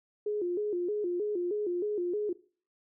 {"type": "tone with vibrato", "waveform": "sine", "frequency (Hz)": 384.4, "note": "G4", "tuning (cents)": -34, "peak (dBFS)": -28, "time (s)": [0.26, 2.33], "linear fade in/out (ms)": 5, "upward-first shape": "square", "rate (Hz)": 3.2, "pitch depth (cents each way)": 150, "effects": ["noise-tail reverb RT60 0.4 s tail -18 dB re dry"]}